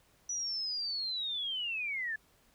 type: linear sweep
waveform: sine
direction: down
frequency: 5920 to 1700 Hz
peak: -33 dBFS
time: 0.29-2.16 s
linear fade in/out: 5 ms
effects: pink hiss -67 dBFS RMS until 2.54 s